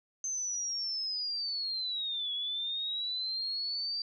sine linear two-way sweep, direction down then up, 6272 to 3355 to 4690 Hz, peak -32 dBFS, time 0.24-4.02 s, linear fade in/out 2 ms, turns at 2.33 s, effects none

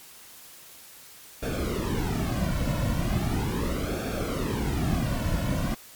brown noise with flanger, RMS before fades -27 dBFS, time 1.42-5.75 s, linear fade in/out 10 ms, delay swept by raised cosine 1 to 2.5 ms, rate 0.38 Hz, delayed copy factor -0.8, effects white hiss -48 dBFS RMS until 5.95 s + MP3 96 kbps

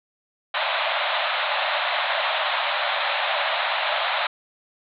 pink band-pass noise, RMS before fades -24 dBFS, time 0.54-4.27 s, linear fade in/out 5 ms, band 570 to 4000 Hz, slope 96 dB/octave, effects none

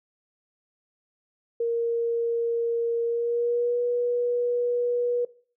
sine tone with pitch glide, 466.2 to 484.3 Hz, A#4 to B4, 0 to -34 cents, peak -22 dBFS, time 1.6-5.25 s, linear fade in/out 5 ms, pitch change +66 cents, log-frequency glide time 3.04-3.81 s, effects noise-tail reverb RT60 0.4 s tail -18 dB re dry

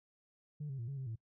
sine tone with pitch steps, 148.6 / 135.1 / 116.4 / 138.7 / 132.4 / 112.3 Hz, D3 / C#3 / A#2 / C#3 / C3 / A2, +21 / -44 / -2 / +1 / +21 / +36 cents, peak -37 dBFS, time 0.6-1.158 s, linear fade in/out 10 ms, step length 93 ms, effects noise-tail reverb RT60 0.1 s tail -25 dB re dry + tanh soft clip ceiling -36 dBFS

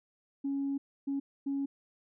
sine tone bursts at uneven times, 277.2 Hz, C#4, in tune, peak -29 dBFS, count 3, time 0.44-0.78 / 1.07-1.2 / 1.46-1.66 s, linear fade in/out 10 ms, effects tanh soft clip ceiling -26 dBFS

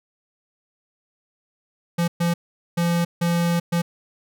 square tone bursts at uneven times, 171.2 Hz, F3, 34 cents flat, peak -19 dBFS, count 5, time 1.98-2.08 / 2.2-2.34 / 2.77-3.05 / 3.21-3.6 / 3.72-3.82 s, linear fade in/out 10 ms, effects none

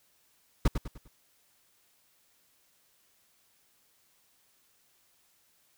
brown noise with echo, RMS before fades -21 dBFS, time 0.65-0.68 s, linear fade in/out 5 ms, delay 100 ms, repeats 4, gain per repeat -8 dB, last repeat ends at 1.08 s, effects white hiss -68 dBFS RMS until 5.77 s

